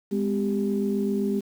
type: tone cluster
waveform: sine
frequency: 205.5 / 253.3 / 394.6 Hz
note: G#3 / B3 / G4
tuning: -18 / +44 / +11 cents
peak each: -24 / -30 / -27 dBFS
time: 0.11-1.41 s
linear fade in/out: 20 ms
effects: tanh soft clip ceiling -13 dBFS + 8-bit